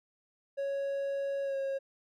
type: tone with pitch glide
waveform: triangle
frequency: 554.4 to 543.9 Hz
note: C#5 to C#5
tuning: 0 to -33 cents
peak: -29 dBFS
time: 0.57-1.79 s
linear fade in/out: 20 ms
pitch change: -33 cents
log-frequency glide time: 1.43-1.56 s
effects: none